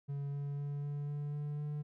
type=tone with pitch steps; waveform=triangle; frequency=141.2 / 142.35 / 143.5 / 144.67 / 145.84 / 147.03 / 148.22 Hz; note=C#3 / C#3 / D3 / D3 / D3 / D3 / D3; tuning=+32 / +46 / -40 / -26 / -12 / +2 / +16 cents; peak=-34 dBFS; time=0.08-1.83 s; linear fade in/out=20 ms; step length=250 ms; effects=none